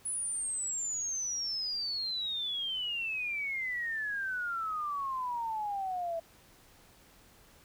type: exponential sweep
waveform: sine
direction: down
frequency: 10260 to 654 Hz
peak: -32 dBFS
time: 0.05-6.2 s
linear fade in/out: 10 ms
effects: pink hiss -60 dBFS RMS until 7.64 s